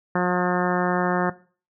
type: harmonic tone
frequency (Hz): 179.4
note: F3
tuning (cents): +47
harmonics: 1 / 2 / 3 / 4 / 5 / 6 / 7 / 8 / 9 / 10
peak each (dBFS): -23 / -26 / -28 / -29 / -30 / -31 / -31 / -32 / -33 / -33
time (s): 0.15-1.3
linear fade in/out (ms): 5
effects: noise-tail reverb RT60 0.4 s tail -19 dB re dry